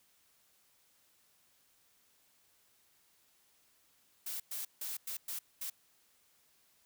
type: noise bursts at uneven times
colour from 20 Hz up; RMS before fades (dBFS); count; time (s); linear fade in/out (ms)
blue; -40; 6; 4.26-4.4 / 4.51-4.65 / 4.81-4.97 / 5.07-5.17 / 5.28-5.39 / 5.61-5.7; 5
effects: white hiss -70 dBFS RMS until 6.85 s